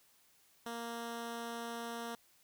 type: tone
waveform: 10% pulse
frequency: 233.1 Hz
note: A#3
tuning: in tune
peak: -32 dBFS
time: 0.66-2.15 s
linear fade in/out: 2 ms
effects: white hiss -68 dBFS RMS until 2.43 s